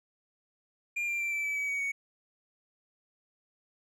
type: tone with pitch steps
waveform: triangle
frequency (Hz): 2400 / 2375 / 2351 / 2326 / 2302 / 2278 / 2255 / 2232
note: D7 / D7 / D7 / D7 / D7 / C#7 / C#7 / C#7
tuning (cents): +37 / +19 / +1 / -17 / -35 / +47 / +29 / +11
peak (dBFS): -28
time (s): 0.96-1.92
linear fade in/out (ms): 10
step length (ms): 120
effects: none